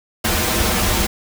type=noise with comb filter; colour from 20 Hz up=pink; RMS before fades=-18 dBFS; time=0.24-1.07 s; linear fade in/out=10 ms; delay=7.2 ms; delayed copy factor=-0.9; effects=none